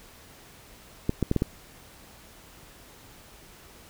clicks, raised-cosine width 3 ms, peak -10 dBFS, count 5, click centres 1.094 / 1.227 / 1.314 / 1.363 / 1.421 s, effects pink hiss -51 dBFS RMS until 3.89 s

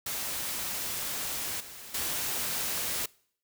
white noise with level steps, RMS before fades -34 / -45 / -32 dBFS, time 0.06-3.06 s, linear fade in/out 5 ms, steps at 1.6 / 1.94 s, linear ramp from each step 5 ms, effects noise-tail reverb RT60 0.6 s tail -24 dB re dry

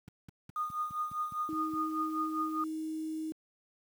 click train, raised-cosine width 5 ms, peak -35 dBFS, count 9, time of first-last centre 0.08-1.736 s, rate 4.83 Hz
sine tone with tremolo, 1228 Hz, D#6, 23 cents flat, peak -29 dBFS, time 0.56-2.64 s, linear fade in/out 2 ms, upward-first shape triangle, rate 5 Hz, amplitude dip 85%
sine tone, 315.3 Hz, D#4, 23 cents sharp, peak -34 dBFS, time 1.49-3.32 s, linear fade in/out 0 ms
effects high-pass 100 Hz 12 dB/octave + 9-bit

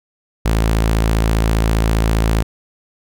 sawtooth tone, 55 Hz, A1, in tune, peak -9 dBFS, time 0.45-2.43 s, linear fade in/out 10 ms, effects none

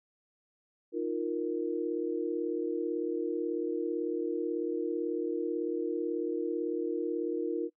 sine chord, Eb suspended second, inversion none, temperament equal, 311.1 / 349.2 / 466.2 Hz, Eb4 / F4 / Bb4, 0 / 0 / 0 cents, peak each -35 / -33 / -34 dBFS, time 0.92-7.7 s, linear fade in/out 50 ms, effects noise-tail reverb RT60 0.1 s tail -23 dB re dry

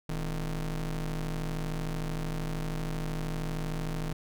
40% pulse ring-modulated tone, 92.5 Hz, F#2, in tune, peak -27 dBFS, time 0.09-4.13 s, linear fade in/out 5 ms, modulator 66 Hz, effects none

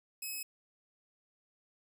5% pulse tone, 2562 Hz, E7, 50 cents flat, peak -29 dBFS, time 0.22-0.43 s, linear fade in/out 5 ms, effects none

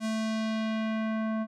square tone with low-pass filter sweep, 220.1 Hz, A3, 1 cent sharp, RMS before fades -30 dBFS, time 0-1.47 s, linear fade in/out 50 ms, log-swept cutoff 8800 to 1200 Hz, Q 1.1, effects none

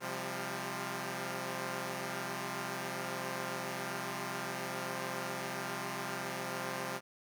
5% pulse chord, C suspended fourth, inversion none, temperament equal with one note detuned, 130.81 / 174.61 / 199.88 Hz, C3 / F3 / G3, 0 / 0 / +34 cents, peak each -30 dBFS, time 0-7.01 s, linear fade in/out 50 ms, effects none

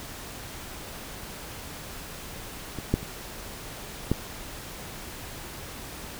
clicks, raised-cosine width 3 ms, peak -21 / -8 / -25 / -9 dBFS, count 4, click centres 2.787 / 2.94 / 3.03 / 4.116 s, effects pink hiss -40 dBFS RMS until 6.19 s

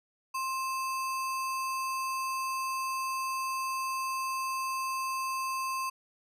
sine tone with sample-and-hold, 1055 Hz, C6, 14 cents sharp, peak -30 dBFS, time 0.34-5.9 s, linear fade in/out 10 ms, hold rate 3675 Hz, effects resampled to 32000 Hz

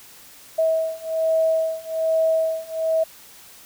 sine beating tone pair, 644 / 645.2 Hz, E5 / E5, -41 / -37 cents, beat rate 1.2 Hz, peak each -22 / -21 dBFS, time 0.58-3.04 s, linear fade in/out 10 ms, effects white hiss -46 dBFS RMS until 3.65 s

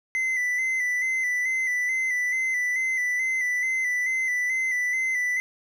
triangle tone with vibrato, 2020 Hz, B6, 39 cents sharp, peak -21 dBFS, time 0.15-5.4 s, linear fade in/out 0 ms, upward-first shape square, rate 2.3 Hz, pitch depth 33 cents each way, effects none

